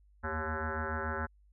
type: tone with frequency modulation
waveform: sine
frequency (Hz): 710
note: F5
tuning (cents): +28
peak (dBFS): -32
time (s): 0.23-1.27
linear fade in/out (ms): 20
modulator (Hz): 157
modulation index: 6
effects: added 50 Hz sine -60 dBFS peak until 1.52 s